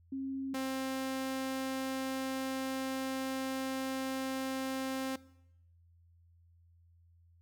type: tone pair in turn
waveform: sine / sawtooth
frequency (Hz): 268.7 / 264.5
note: C4 / C4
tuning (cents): +46 / +19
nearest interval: unison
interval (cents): 27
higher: first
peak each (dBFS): -35 / -30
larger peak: second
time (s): 0.12-0.54 / 0.54-5.16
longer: second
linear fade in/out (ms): 5
effects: noise-tail reverb RT60 0.8 s tail -20 dB re dry + added 85 Hz sine -61 dBFS peak until 7.41 s